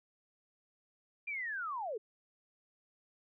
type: linear sweep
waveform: sine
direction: down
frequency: 2422 to 390.7 Hz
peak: -36 dBFS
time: 1.27-1.98 s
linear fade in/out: 10 ms
effects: none